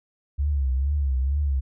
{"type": "tone with vibrato", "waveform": "sine", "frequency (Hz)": 68.7, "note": "C#2", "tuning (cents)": -15, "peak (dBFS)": -20, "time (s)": [0.38, 1.61], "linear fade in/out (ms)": 20, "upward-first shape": "triangle", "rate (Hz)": 2.2, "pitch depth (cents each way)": 140, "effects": []}